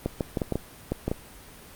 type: clicks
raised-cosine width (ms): 2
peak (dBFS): -12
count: 9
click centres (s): 0.06 / 0.208 / 0.372 / 0.418 / 0.523 / 0.556 / 0.92 / 1.08 / 1.115
effects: pink hiss -47 dBFS RMS until 1.75 s + Opus 32 kbps